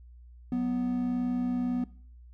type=tone pair together; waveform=triangle; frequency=185.6 / 247.3 Hz; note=F#3 / B3; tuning=+6 / +3 cents; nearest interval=perfect fourth; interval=497 cents; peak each=-33 / -25 dBFS; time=0.52-1.84 s; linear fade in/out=2 ms; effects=noise-tail reverb RT60 0.5 s tail -20 dB re dry + added 60 Hz sine -48 dBFS peak until 2.33 s

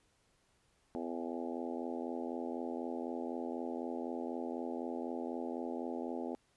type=harmonic tone with a mistuned harmonic; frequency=84 Hz; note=E2; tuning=33 cents sharp; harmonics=3 / 4 / 5 / 6 / 7 / 8 / 9 / 10; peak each=-41 / -43 / -45 / -47 / -48 / -49 / -50 / -51 dBFS; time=0.95-6.35 s; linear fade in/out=0 ms; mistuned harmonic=9; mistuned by=+30 cents; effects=pink hiss -73 dBFS RMS until 6.56 s + resampled to 24000 Hz

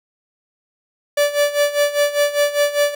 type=tone with tremolo; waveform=45% pulse; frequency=581 Hz; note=D5; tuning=19 cents flat; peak=-12 dBFS; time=1.17-2.95 s; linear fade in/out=5 ms; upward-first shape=sine; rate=5 Hz; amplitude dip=80%; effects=none

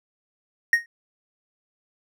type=tone with exponential decay; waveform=triangle; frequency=1864.7 Hz; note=A#6; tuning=in tune; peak=-9 dBFS; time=0.73-0.86 s; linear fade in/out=2 ms; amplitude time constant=27 ms; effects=none

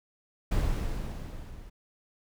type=noise with level ramp; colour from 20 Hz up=brown; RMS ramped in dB=-25 to -46 dBFS; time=0.51-1.7 s; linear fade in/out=10 ms; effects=none

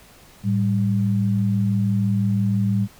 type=tone pair together; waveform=sine; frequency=110.1 / 196.18 Hz; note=A2 / G3; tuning=+2 / +2 cents; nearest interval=minor seventh; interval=1000 cents; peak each=-20 dBFS; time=0.43-2.88 s; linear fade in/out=50 ms; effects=pink hiss -49 dBFS RMS until 2.99 s

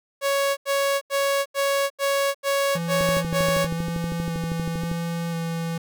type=tone bursts; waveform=sawtooth; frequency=556 Hz; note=C#5; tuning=5 cents sharp; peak=-16 dBFS; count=8; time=0.21-3.678 s; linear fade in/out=50 ms; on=360 ms; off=84 ms
type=tone with vibrato; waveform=square; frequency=167.3 Hz; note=E3; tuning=26 cents sharp; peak=-26 dBFS; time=2.75-5.78 s; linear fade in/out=5 ms; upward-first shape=square; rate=0.97 Hz; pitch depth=12 cents each way
type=click train; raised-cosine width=3 ms; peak=-18 dBFS; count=25; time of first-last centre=3.01-4.915 s; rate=12.6 Hz
effects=none

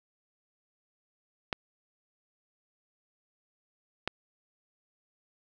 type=clicks; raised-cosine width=0.3 ms; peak=-13 dBFS; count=2; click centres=1.528 / 4.076 s; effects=none

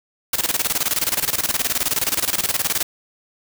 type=noise with tremolo; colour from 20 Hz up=white; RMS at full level=-19 dBFS; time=0.33-2.83 s; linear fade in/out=5 ms; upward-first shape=square; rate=19 Hz; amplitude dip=80%; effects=none

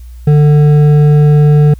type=tone with hard clipping; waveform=triangle; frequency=148.5 Hz; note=D3; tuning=20 cents sharp; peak=-5 dBFS; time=0.27-1.74 s; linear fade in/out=5 ms; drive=11 dB; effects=added 60 Hz sine -27 dBFS peak until 1.79 s + white hiss -50 dBFS RMS until 1.79 s

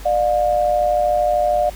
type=tone pair together; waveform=sine; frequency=599.1 / 712 Hz; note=D5 / F5; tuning=+34 / +33 cents; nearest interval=minor third; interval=299 cents; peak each=-17 dBFS; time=0.05-1.7 s; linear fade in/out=10 ms; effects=added 50 Hz sine -32 dBFS peak until 1.75 s + pink hiss -40 dBFS RMS until 1.75 s

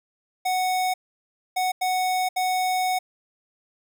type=tone bursts at uneven times; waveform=square; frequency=740 Hz; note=F#5; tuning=in tune; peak=-22 dBFS; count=4; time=0.45-0.94 / 1.56-1.72 / 1.81-2.29 / 2.36-2.99 s; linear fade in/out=10 ms; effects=none

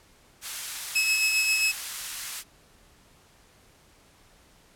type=high-pass noise; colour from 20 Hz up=white; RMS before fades=-34 dBFS; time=0.41-2.44 s; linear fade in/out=50 ms; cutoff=1200 Hz; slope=12 dB/octave
type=tone with tremolo; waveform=sawtooth; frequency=2580 Hz; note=E7; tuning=38 cents flat; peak=-17 dBFS; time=0.95-1.72 s; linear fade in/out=10 ms; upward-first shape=sine; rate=7.5 Hz; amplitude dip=35%
effects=pink hiss -58 dBFS RMS until 4.75 s + low-pass 12000 Hz 12 dB/octave

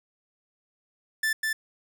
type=tone with echo; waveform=45% pulse; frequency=1760 Hz; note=A6; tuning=in tune; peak=-23 dBFS; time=1.23-1.33 s; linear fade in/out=5 ms; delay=200 ms; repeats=1; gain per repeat=-2 dB; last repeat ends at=1.53 s; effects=none

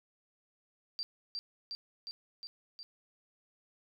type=tone with echo; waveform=sine; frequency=4699 Hz; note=D8; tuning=in tune; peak=-34 dBFS; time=0.99-1.03 s; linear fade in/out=0 ms; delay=360 ms; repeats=5; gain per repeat=-2 dB; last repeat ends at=2.83 s; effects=none

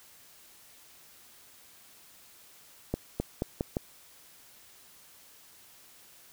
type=accelerating click train; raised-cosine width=2 ms; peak=-15 dBFS; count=5; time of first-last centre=2.94-3.769 s; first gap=260 ms; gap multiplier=0.85; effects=white hiss -56 dBFS RMS until 6.32 s

